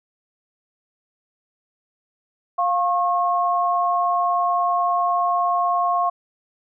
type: tone pair together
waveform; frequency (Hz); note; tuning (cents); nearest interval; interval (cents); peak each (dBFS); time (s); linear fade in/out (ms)
sine; 703 / 1086.6; F5 / C#6; +11 / -35; minor sixth; 754; -20; 2.58-6.1; 10
effects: none